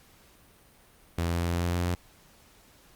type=tone with pitch steps; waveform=sawtooth; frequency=84.8 / 85.34 / 85.88 / 86.43 / 86.98 / 87.54 / 88.1 Hz; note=E2 / F2 / F2 / F2 / F2 / F2 / F2; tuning=+50 / -39 / -29 / -17 / -6 / +5 / +16 cents; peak=-22 dBFS; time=1.18-1.95 s; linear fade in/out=5 ms; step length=110 ms; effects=pink hiss -58 dBFS RMS until 2.95 s + Opus 48 kbps